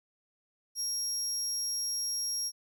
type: tone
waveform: 30% pulse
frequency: 5600 Hz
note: F8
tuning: 4 cents sharp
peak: -27 dBFS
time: 0.75-2.52 s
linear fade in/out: 50 ms
effects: none